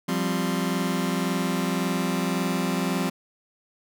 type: chord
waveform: sawtooth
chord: F suspended second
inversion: none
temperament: just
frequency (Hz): 174.61 / 196.44 / 261.9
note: F3 / G3 / C4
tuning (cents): 0 / +4 / +2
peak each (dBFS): -23 / -24 / -24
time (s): 0.08-3.1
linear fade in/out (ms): 10
effects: none